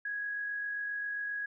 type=tone with amplitude modulation; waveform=sine; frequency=1661.2 Hz; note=G#6; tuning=in tune; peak=-32 dBFS; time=0.05-1.46 s; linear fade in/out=5 ms; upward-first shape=sine; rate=47.5 Hz; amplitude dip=30%; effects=none